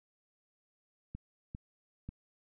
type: clicks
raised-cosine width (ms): 5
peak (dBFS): -29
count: 3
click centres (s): 1.15 / 1.549 / 2.09
effects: none